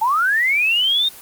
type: linear sweep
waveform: sine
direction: up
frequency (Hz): 847 to 3718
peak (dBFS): -14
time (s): 0.01-1.09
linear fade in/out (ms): 10
effects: white hiss -40 dBFS RMS until 1.21 s + Opus 24 kbps